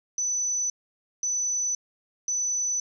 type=tone bursts; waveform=sine; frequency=5990 Hz; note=F#8; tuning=20 cents sharp; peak=-24 dBFS; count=3; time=0.18-2.8 s; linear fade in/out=2 ms; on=520 ms; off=530 ms; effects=none